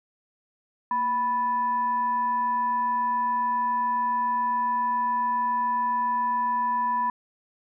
sine tone with frequency modulation, 987.8 Hz, B5, in tune, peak -22 dBFS, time 0.91-7.1 s, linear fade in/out 2 ms, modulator 756 Hz, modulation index 0.29, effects none

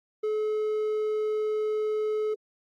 triangle tone, 428.8 Hz, A4, 45 cents flat, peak -23 dBFS, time 0.23-2.34 s, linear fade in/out 10 ms, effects AAC 64 kbps

